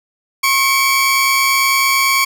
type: tone pair together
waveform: sawtooth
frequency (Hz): 1085 / 2299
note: C#6 / D7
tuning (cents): -37 / -37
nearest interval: octave + minor second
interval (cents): 1300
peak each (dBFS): -11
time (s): 0.43-2.25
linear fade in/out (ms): 10
effects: none